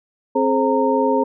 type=tone cluster; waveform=sine; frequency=264.8 / 425.8 / 529 / 921 Hz; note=C4 / G#4 / C5 / A#5; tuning=+21 / +43 / +19 / -21 cents; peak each=-20 dBFS; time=0.35-1.24 s; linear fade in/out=10 ms; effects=none